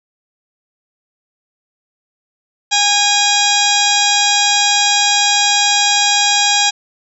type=harmonic tone with a mistuned harmonic; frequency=819 Hz; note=G#5; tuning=24 cents flat; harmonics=1 / 2 / 3 / 4 / 5 / 6 / 7 / 8 / 9; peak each=-17 / -22 / -20 / -18 / -18 / -21 / -20 / -23 / -21 dBFS; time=2.71-6.71 s; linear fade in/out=20 ms; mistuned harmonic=5; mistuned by=-86 cents; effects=none

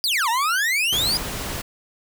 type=exponential two-way sweep; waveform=40% pulse; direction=down then up; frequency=5030 to 880 to 5030 Hz; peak=-18 dBFS; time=0.04-1.17 s; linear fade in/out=0 ms; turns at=0.29 s
type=noise; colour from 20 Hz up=pink; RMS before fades=-29 dBFS; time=0.92-1.62 s; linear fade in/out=10 ms
effects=none

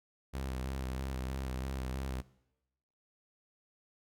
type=tone with vibrato; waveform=sawtooth; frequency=65.41 Hz; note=C2; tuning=in tune; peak=-32 dBFS; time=0.33-2.22 s; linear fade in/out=20 ms; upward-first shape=square; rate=3.1 Hz; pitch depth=34 cents each way; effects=noise-tail reverb RT60 0.9 s tail -20 dB re dry

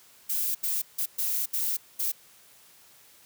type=noise bursts at uneven times; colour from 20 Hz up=violet; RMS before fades=-28 dBFS; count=6; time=0.29-0.55 / 0.63-0.82 / 0.98-1.06 / 1.18-1.46 / 1.53-1.77 / 1.99-2.12 s; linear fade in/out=10 ms; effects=white hiss -56 dBFS RMS until 3.25 s + high-pass 60 Hz 12 dB/octave

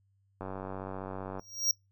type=click train; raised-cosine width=1 ms; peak=-25 dBFS; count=95; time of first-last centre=0.41-1.395 s; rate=95.4 Hz
type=tone with exponential growth; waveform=square; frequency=5640 Hz; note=F8; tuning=16 cents sharp; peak=-22 dBFS; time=1.39-1.71 s; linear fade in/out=1 ms; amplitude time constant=68 ms
effects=noise-tail reverb RT60 0.2 s tail -26 dB re dry + added 98 Hz sine -67 dBFS peak until 1.91 s

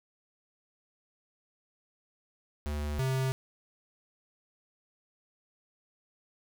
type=tone pair in turn; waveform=square; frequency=74 / 131.85 Hz; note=D2 / C3; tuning=+14 / +14 cents; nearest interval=minor seventh; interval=1000 cents; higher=second; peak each=-32 / -28 dBFS; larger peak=second; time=2.66-2.99 / 2.99-3.32 s; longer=neither; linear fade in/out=0 ms; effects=none

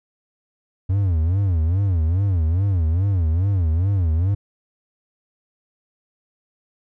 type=tone with vibrato; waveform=triangle; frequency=89 Hz; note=F2; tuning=33 cents sharp; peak=-14 dBFS; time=0.89-4.35 s; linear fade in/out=10 ms; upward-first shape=sine; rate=2.4 Hz; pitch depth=220 cents each way; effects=none

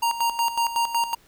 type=tone with tremolo; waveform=square; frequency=932.3 Hz; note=A#5; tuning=in tune; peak=-20 dBFS; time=0.02-1.15 s; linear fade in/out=10 ms; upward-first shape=square; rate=5.4 Hz; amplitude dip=70%; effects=pink hiss -57 dBFS RMS until 1.27 s

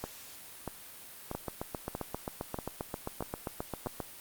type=two click trains; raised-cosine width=1 ms; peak=-21 / -20 dBFS; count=7 / 21; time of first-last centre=0.04-3.862 / 1.35-4.003 s; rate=1.57 / 7.54 Hz; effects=white hiss -49 dBFS RMS until 4.2 s + Opus 48 kbps

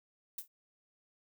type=noise with exponential decay; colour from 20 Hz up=violet; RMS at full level=-35 dBFS; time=0.38-0.48 s; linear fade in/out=5 ms; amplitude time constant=21 ms; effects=none

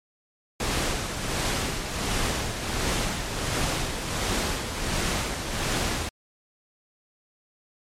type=noise with tremolo; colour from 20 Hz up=pink; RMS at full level=-25 dBFS; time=0.6-6.09 s; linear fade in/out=2 ms; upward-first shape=sine; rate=1.4 Hz; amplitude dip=50%; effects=low-pass 9000 Hz 12 dB/octave + MP3 64 kbps

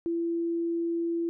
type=tone; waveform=sine; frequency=336.9 Hz; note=E4; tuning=38 cents sharp; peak=-26 dBFS; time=0.06-1.29 s; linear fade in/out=0 ms; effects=none

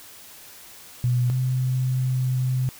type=tone pair in turn; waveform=sine; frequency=123.47 / 128.49 Hz; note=B2 / C3; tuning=0 / -31 cents; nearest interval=minor second; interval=69 cents; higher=second; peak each=-18 / -20 dBFS; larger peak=first; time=1.04-1.3 / 1.3-2.69 s; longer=second; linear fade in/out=0 ms; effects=white hiss -45 dBFS RMS until 2.79 s

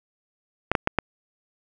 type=clicks; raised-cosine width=0.5 ms; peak=-4 dBFS; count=4; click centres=0.716 / 0.752 / 0.874 / 0.987 s; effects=none

